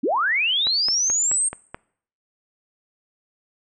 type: linear sweep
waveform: sine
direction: up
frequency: 207.7 to 8690 Hz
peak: -18 dBFS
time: 0.03-1.49 s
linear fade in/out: 10 ms
type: click train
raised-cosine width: 0.5 ms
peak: -16 dBFS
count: 6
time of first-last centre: 0.67-1.745 s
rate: 4.65 Hz
effects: noise-tail reverb RT60 0.6 s tail -23 dB re dry